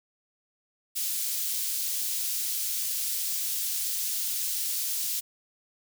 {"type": "high-pass noise", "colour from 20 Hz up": "white", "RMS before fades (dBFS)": -30, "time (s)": [0.95, 5.21], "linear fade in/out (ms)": 20, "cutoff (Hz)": 4100, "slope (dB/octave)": 12, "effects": []}